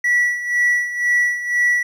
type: tone with tremolo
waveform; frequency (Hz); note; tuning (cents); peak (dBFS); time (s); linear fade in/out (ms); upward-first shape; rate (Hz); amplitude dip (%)
triangle; 1947; B6; -25; -10; 0.04-1.83; 5; sine; 2; 75
effects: tanh soft clip ceiling -7 dBFS